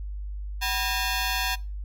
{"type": "ring-modulated tone", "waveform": "10% pulse", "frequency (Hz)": 864, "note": "A5", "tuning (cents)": -32, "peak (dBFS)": -14, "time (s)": [0.61, 1.56], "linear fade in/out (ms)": 20, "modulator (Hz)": 109, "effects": ["noise-tail reverb RT60 0.3 s tail -22 dB re dry", "added 50 Hz sine -31 dBFS peak until 1.84 s"]}